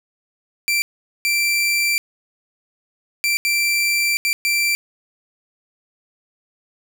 sawtooth tone bursts at uneven times, 2349 Hz, D7, in tune, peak -13 dBFS, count 6, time 0.68-0.82 / 1.25-1.98 / 3.24-3.37 / 3.45-4.17 / 4.25-4.33 / 4.45-4.75 s, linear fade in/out 0 ms, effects none

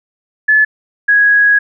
sine tone pair in turn, 1725 / 1660.8 Hz, A6 / G#6, -35 / 0 cents, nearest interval minor second, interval 65 cents, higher first, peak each -6 dBFS, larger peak neither, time 0.48-0.65 / 1.08-1.59 s, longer second, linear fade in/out 10 ms, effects none

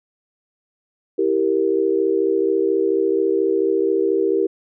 sine chord, E diminished, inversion none, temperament equal with one note detuned, 327.7 / 392 / 466.2 Hz, E4 / G4 / Bb4, -10 / 0 / 0 cents, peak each -22 / -18 / -21 dBFS, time 1.18-4.47 s, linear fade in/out 10 ms, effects none

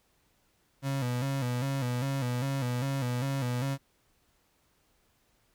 35% pulse tone with vibrato, 130 Hz, C3, 11 cents flat, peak -27 dBFS, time 0.82-3.78 s, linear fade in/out 50 ms, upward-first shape square, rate 2.5 Hz, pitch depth 94 cents each way, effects pink hiss -70 dBFS RMS until 5.54 s

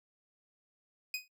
25% pulse tone with exponential decay, 2500 Hz, D#7, 8 cents sharp, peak -27 dBFS, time 1.14-1.28 s, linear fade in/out 2 ms, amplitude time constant 30 ms, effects noise-tail reverb RT60 0.1 s tail -24 dB re dry

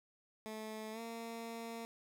15% pulse tone with pitch glide, 217.6 to 229.7 Hz, A3 to A#3, -19 to -25 cents, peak -37 dBFS, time 0.46-1.85 s, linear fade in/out 0 ms, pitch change +94 cents, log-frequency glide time 0.92-1 s, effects none

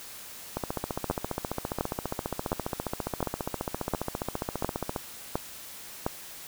two click trains, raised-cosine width 1 ms, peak -12 / -15 dBFS, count 8 / 66, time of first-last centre 1.1-6.065 / 0.57-4.962 s, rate 1.41 / 14.8 Hz, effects white hiss -44 dBFS RMS until 6.47 s

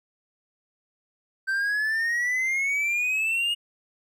triangle exponential sweep, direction up, 1547 to 2875 Hz, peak -21 dBFS, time 1.47-3.55 s, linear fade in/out 20 ms, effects none

